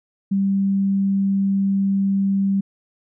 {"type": "tone", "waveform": "sine", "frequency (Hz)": 196, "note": "G3", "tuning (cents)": 0, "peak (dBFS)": -16, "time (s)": [0.31, 2.61], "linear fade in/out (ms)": 10, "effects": []}